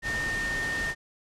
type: tone in noise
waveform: sine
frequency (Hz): 1827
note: A#6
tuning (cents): -35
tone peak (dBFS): -28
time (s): 0.02-0.95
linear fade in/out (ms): 50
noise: pink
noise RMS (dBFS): -35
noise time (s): 0.02-0.95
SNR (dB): +4
effects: low-pass 8000 Hz 12 dB/octave